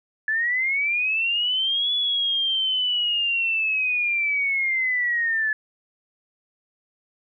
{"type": "linear two-way sweep", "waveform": "sine", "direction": "up then down", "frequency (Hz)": [1718, 3428, 1718], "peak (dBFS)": -20, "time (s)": [0.28, 5.53], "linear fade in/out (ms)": 2, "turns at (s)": 1.93, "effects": []}